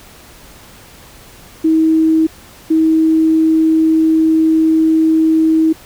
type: tone pair in turn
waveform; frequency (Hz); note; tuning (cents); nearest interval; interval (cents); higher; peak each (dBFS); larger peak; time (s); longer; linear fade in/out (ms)
sine; 319.4 / 319.4; D#4 / D#4; +45 / +45; unison; 0; neither; -8; neither; 1.64-2.27 / 2.7-5.73; second; 10
effects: pink hiss -40 dBFS RMS until 5.85 s